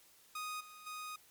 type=tone with level steps; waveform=sawtooth; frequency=1244.5 Hz; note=D#6; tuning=in tune; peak=-36 / -49 / -39 dBFS; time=0.35-1.16 s; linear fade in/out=5 ms; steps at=0.6 / 0.86 s; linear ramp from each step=10 ms; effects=white hiss -64 dBFS RMS until 1.3 s + MP3 96 kbps